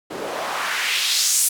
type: noise with band-pass filter sweep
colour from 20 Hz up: white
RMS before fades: -22 dBFS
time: 0.1-1.49 s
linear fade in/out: 10 ms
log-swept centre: 350 to 9700 Hz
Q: 1.7
effects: none